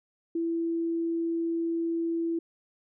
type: tone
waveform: sine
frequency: 333.1 Hz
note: E4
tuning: 18 cents sharp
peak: -26 dBFS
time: 0.35-2.39 s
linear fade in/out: 5 ms
effects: none